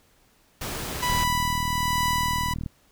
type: noise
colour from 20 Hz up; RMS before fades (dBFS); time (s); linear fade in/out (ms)
pink; -32; 0.61-1.24; 5
type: tone with tremolo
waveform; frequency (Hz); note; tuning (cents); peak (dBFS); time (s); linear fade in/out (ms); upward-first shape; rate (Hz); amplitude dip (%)
sawtooth; 987.8; B5; 0; -18; 1.02-2.54; 10; triangle; 1.2; 40
type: click train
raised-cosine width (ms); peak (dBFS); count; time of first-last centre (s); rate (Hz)
5; -19; 63; 1.1-2.662; 39.7
effects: pink hiss -61 dBFS RMS until 2.91 s